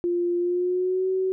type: tone with pitch glide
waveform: sine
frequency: 349.2 to 376.4 Hz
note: F4 to F#4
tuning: 0 to +30 cents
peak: -21 dBFS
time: 0.04-1.32 s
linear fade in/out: 0 ms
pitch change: +130 cents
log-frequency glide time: 0.38-1.08 s
effects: none